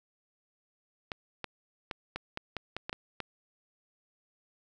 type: clicks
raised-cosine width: 0.3 ms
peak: -19 dBFS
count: 10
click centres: 1.118 / 1.443 / 1.912 / 2.16 / 2.374 / 2.567 / 2.766 / 2.895 / 2.929 / 3.203 s
effects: none